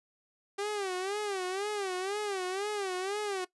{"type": "tone with vibrato", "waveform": "sawtooth", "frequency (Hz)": 392, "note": "G4", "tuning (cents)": 0, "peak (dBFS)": -28, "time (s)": [0.58, 3.45], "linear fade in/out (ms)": 10, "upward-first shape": "sine", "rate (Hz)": 2, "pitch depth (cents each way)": 130, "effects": ["noise-tail reverb RT60 0.1 s tail -18 dB re dry", "resampled to 24000 Hz"]}